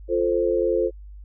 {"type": "chord", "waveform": "sine", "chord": "F major", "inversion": "none", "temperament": "equal", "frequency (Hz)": [349.2, 440, 523.3], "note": ["F4", "A4", "C5"], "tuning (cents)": [0, 0, 0], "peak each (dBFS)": -23, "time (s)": [0.08, 0.91], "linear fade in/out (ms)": 50, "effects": ["added 50 Hz sine -38 dBFS peak until 1.24 s"]}